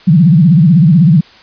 sine tone with vibrato, 164.81 Hz, E3, in tune, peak -3 dBFS, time 0.07-1.21 s, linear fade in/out 10 ms, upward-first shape sine, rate 16 Hz, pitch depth 240 cents each way, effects white hiss -40 dBFS RMS until 1.42 s + resampled to 11025 Hz

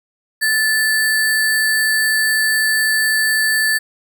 sine tone with sample-and-hold, 1748 Hz, A6, 12 cents flat, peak -13 dBFS, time 0.41-3.79 s, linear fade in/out 20 ms, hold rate 6300 Hz, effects none

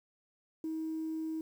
sine tone, 318.6 Hz, D#4, 41 cents sharp, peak -33 dBFS, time 0.64-1.41 s, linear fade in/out 2 ms, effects tanh soft clip ceiling -30 dBFS + 10-bit

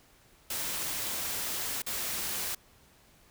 white noise with dropouts, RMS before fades -34 dBFS, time 0.5-2.55 s, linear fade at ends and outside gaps 5 ms, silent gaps 1.821-1.864 s, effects pink hiss -61 dBFS RMS until 3.3 s

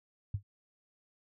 sine tone with exponential decay, 100.2 Hz, G2, 38 cents sharp, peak -27 dBFS, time 0.34-0.43 s, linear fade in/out 5 ms, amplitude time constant 18 ms, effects none

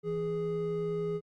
triangle tone pair together, 164.9 / 415.5 Hz, E3 / G#4, +1 / +1 cents, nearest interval octave + major third, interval 1600 cents, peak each -34 / -29 dBFS, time 0.03-1.21 s, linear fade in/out 50 ms, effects Opus 48 kbps

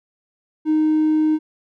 triangle tone, 310.1 Hz, D#4, 6 cents flat, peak -11 dBFS, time 0.65-1.39 s, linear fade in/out 50 ms, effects tanh soft clip ceiling -10 dBFS

